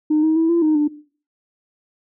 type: tone with pitch steps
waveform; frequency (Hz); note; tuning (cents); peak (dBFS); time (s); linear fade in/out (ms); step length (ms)
sine; 305.7 / 316.1 / 325.6 / 339.3 / 309.6 / 297.1; D#4 / D#4 / E4 / F4 / D#4 / D4; -30 / +27 / -21 / -50 / -9 / +20; -12; 0.1-0.88; 10; 130
effects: noise-tail reverb RT60 0.4 s tail -17 dB re dry + tanh soft clip ceiling -10 dBFS